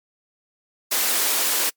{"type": "high-pass noise", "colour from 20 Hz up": "white", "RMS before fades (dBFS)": -21, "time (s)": [0.91, 1.7], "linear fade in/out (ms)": 10, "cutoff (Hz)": 270, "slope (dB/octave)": 24, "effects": ["noise-tail reverb RT60 0.1 s tail -26 dB re dry", "MP3 96 kbps"]}